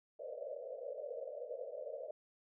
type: band-pass noise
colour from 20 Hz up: pink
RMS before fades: -45 dBFS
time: 0.19-2.11 s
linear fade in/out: 5 ms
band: 470 to 630 Hz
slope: 96 dB/octave
effects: none